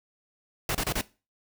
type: noise bursts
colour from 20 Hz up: pink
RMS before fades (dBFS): -28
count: 4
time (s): 0.69-1.012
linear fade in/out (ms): 2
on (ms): 58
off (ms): 30
effects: noise-tail reverb RT60 0.3 s tail -19 dB re dry